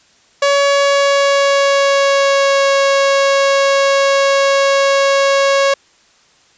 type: tone with pitch glide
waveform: sawtooth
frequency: 563 to 551.7 Hz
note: C#5 to C#5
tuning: +27 to -8 cents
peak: -6 dBFS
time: 0.42-5.74 s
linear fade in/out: 5 ms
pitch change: -35 cents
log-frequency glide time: 0.56-2.68 s
effects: white hiss -51 dBFS RMS until 6.57 s + resampled to 16000 Hz